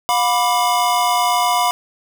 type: chord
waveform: square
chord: B diminished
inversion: second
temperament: equal with one note detuned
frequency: 714.4 / 987.8 / 1174.7 Hz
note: F5 / B5 / D6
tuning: +39 / 0 / 0 cents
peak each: -19 / -18 / -23 dBFS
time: 0.09-1.71 s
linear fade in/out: 0 ms
effects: none